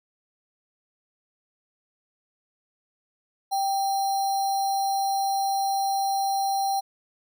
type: tone with sample-and-hold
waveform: sine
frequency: 784 Hz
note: G5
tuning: in tune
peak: -22 dBFS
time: 3.51-6.81 s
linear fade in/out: 20 ms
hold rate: 4900 Hz
effects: none